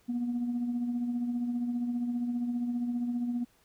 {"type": "tone with tremolo", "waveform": "sine", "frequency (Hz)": 241.3, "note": "B3", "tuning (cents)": -40, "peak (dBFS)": -25, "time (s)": [0.08, 3.45], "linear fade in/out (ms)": 20, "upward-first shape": "triangle", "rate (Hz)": 15, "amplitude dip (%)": 55, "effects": ["tanh soft clip ceiling -25 dBFS", "pink hiss -66 dBFS RMS until 3.64 s"]}